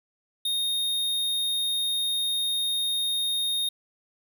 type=tone; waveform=square; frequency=3700 Hz; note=A#7; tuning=14 cents flat; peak=-25 dBFS; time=0.45-3.69 s; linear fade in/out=5 ms; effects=none